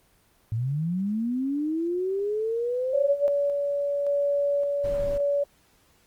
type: linear sweep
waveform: sine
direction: up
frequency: 106.1 to 587.3 Hz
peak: -24 dBFS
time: 0.52-3.28 s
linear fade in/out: 0 ms
type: tone with tremolo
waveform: sine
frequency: 570 Hz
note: C#5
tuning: 48 cents sharp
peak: -21 dBFS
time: 2.93-5.44 s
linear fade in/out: 10 ms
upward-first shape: square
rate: 0.88 Hz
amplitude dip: 25%
type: noise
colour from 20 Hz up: brown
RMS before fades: -34 dBFS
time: 4.84-5.18 s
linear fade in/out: 5 ms
effects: pink hiss -62 dBFS RMS until 6.06 s + Opus 24 kbps